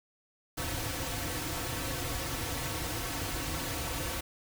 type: noise with comb filter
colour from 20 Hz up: pink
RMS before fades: -35 dBFS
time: 0.57-4.21 s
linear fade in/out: 10 ms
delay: 4.9 ms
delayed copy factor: -0.9
effects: none